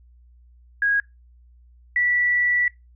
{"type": "tone pair in turn", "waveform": "sine", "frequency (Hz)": [1645, 1956.2], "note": ["G#6", "B6"], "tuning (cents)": [-17, -17], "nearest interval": "minor third", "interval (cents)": 300, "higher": "second", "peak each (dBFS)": -17, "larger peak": "neither", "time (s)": [[0.82, 1], [1.96, 2.68]], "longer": "second", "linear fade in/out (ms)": 2, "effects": ["noise-tail reverb RT60 0.2 s tail -23 dB re dry", "added 60 Hz sine -49 dBFS peak until 2.95 s"]}